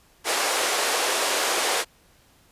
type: band-pass noise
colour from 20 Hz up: pink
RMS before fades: -24 dBFS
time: 0.24-1.85 s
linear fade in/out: 50 ms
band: 410 to 11000 Hz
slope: 24 dB/octave
effects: pink hiss -58 dBFS RMS until 2.51 s + resampled to 32000 Hz